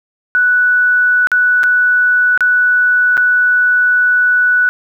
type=tone with dropouts; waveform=sine; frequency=1480 Hz; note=F#6; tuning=in tune; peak=-8 dBFS; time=0.35-4.69 s; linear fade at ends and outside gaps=0 ms; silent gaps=1.271-1.317 / 1.633-1.638 / 2.376-2.407 / 3.17-3.177 s; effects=8-bit